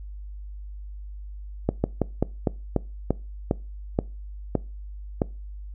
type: slowing click train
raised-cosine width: 2 ms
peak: -7 dBFS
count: 11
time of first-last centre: 1.69-5.218 s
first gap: 150 ms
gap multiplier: 1.18
effects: noise-tail reverb RT60 0.3 s tail -22 dB re dry + added 50 Hz sine -35 dBFS peak until 5.74 s